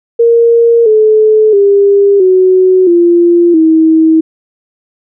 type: tone with pitch steps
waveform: sine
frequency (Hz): 465.9 / 432.2 / 400.9 / 371.9 / 345 / 320.1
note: A#4 / A4 / G4 / F#4 / F4 / D#4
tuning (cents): -1 / -31 / +39 / +9 / -21 / +49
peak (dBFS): -3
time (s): 0.19-4.21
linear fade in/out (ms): 10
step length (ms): 670
effects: none